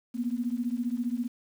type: beating tone pair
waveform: sine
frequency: 234.6 / 249.6 Hz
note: A#3 / B3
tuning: +11 / +19 cents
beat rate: 15 Hz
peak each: -30 / -31 dBFS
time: 0.14-1.28 s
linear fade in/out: 20 ms
effects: 9-bit